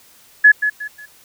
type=tone with echo; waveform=sine; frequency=1700 Hz; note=G#6; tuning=40 cents sharp; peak=-4 dBFS; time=0.44-0.52 s; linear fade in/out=10 ms; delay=180 ms; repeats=3; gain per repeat=-10 dB; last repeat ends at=1.06 s; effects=white hiss -49 dBFS RMS until 1.24 s